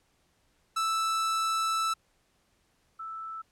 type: tone pair in turn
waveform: 45% pulse / sine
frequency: 1318.5 / 1318.5 Hz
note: E6 / E6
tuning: 0 / 0 cents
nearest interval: unison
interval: 0 cents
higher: neither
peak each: -26 / -36 dBFS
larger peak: first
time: 0.76-1.94 / 2.99-3.42 s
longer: first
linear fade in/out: 10 ms
effects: pink hiss -70 dBFS RMS until 3.51 s + low-pass 11000 Hz 12 dB/octave